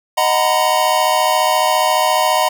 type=chord; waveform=square; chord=B major seventh; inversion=first; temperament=equal with one note detuned; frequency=622.3 / 740 / 932.3 / 1006.8 Hz; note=D#5 / F#5 / A#5 / B5; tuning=0 / 0 / 0 / +33 cents; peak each=-19 dBFS; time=0.17-2.49 s; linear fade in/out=10 ms; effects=none